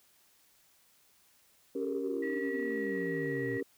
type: chord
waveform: sine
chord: G diminished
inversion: second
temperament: equal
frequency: 277.2 / 392 / 466.2 Hz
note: Db4 / G4 / Bb4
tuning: 0 / 0 / 0 cents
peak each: -36 dBFS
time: 1.75-3.63 s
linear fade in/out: 5 ms
type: exponential sweep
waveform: sine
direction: down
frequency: 466.2 to 116.54 Hz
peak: -38 dBFS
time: 1.79-3.58 s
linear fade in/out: 10 ms
type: tone with pitch glide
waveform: sine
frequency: 1930 to 1914.5 Hz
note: B6 to A#6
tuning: -40 to +46 cents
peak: -38 dBFS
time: 2.22-3.61 s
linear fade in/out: 10 ms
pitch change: -14 cents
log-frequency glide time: 2.66-2.92 s
effects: tanh soft clip ceiling -23 dBFS + white hiss -66 dBFS RMS until 3.77 s